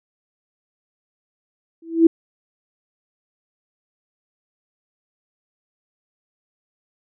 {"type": "tone with exponential growth", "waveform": "sine", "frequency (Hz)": 329.6, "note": "E4", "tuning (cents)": 0, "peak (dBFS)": -4, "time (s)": [1.82, 2.07], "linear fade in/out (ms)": 5, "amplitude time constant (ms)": 53, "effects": []}